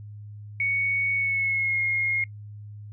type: tone with pitch glide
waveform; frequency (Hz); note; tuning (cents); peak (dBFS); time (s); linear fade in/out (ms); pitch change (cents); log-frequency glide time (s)
sine; 2226 to 2146; C#7 to C7; +7 to +43; -22; 0.6-2.24; 2; -64; 1.15-1.8
effects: noise-tail reverb RT60 0.1 s tail -23 dB re dry + added 104 Hz sine -38 dBFS peak until 2.92 s